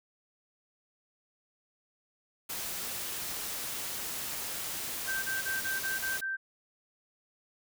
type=noise; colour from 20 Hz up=white; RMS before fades=-37 dBFS; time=2.49-6.21 s; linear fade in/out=10 ms
type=tone bursts; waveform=sine; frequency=1563 Hz; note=G6; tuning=6 cents flat; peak=-31 dBFS; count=7; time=5.07-6.37 s; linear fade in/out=20 ms; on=160 ms; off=30 ms
effects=none